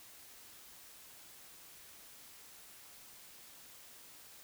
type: silence
effects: white hiss -56 dBFS RMS until 4.43 s